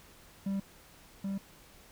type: tone with echo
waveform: triangle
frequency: 196 Hz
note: G3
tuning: in tune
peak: -28 dBFS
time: 0.46-0.6 s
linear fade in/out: 5 ms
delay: 780 ms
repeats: 1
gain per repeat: -2 dB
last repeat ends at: 1.38 s
effects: pink hiss -57 dBFS RMS until 1.91 s